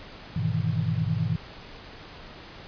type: chord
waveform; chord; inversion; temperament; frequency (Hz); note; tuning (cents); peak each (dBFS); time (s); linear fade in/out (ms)
sine; E major seventh; first; equal with one note detuned; 102.52 / 123.47 / 155.56 / 164.81; G#2 / B2 / D#3 / E3; -22 / 0 / 0 / 0; -29; 0.36-1.36; 5
effects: pink hiss -44 dBFS RMS until 2.67 s + resampled to 11025 Hz